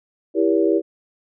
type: chord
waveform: sine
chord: E diminished seventh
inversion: none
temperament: just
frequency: 329.6 / 395.6 / 474.7 / 569.6 Hz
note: E4 / G4 / Bb4 / Db5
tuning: 0 / +16 / +31 / +47 cents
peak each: -18 / -19 / -22 / -24 dBFS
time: 0.34-0.82 s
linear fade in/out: 50 ms
effects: none